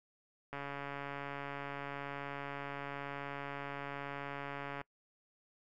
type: click train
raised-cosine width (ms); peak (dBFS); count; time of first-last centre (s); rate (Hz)
0.5; -27; 605; 0.53-4.814; 141
effects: noise-tail reverb RT60 0.1 s tail -24 dB re dry

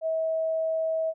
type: tone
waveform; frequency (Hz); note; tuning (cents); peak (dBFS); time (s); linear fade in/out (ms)
sine; 644; E5; -41; -24; 0.01-1.14; 50
effects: none

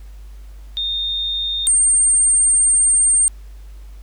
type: tone pair in turn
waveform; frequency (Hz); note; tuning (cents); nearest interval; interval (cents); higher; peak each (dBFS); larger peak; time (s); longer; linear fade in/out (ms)
sine; 3656 / 8695; A#7 / C#9; -34 / -34; octave + minor third; 1500; second; -19 / -11; second; 0.77-1.67 / 1.67-3.28; second; 0
effects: added 50 Hz sine -34 dBFS peak until 4.02 s + pink hiss -54 dBFS RMS until 4.02 s

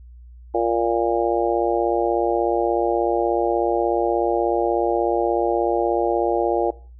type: harmonic tone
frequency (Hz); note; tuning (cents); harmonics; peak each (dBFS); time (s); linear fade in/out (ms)
116.54; A#2; 0; 3 / 4 / 5 / 6 / 7; -22 / -23 / -24 / -25 / -25; 0.54-6.71; 10
effects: noise-tail reverb RT60 0.4 s tail -20 dB re dry + added 60 Hz sine -40 dBFS peak until 6.99 s

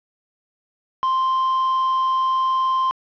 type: tone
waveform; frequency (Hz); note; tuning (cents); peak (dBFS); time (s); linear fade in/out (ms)
triangle; 1046.5; C6; 0; -15; 1.03-2.91; 0
effects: resampled to 11025 Hz + 8-bit

